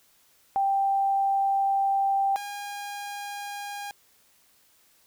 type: tone pair in turn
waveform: sine / sawtooth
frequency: 786 / 813.2 Hz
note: G5 / G#5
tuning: +4 / -37 cents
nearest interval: minor second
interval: 59 cents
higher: second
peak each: -21 / -30 dBFS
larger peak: first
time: 0.56-2.36 / 2.36-3.91 s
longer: first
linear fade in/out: 0 ms
effects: white hiss -62 dBFS RMS until 5.06 s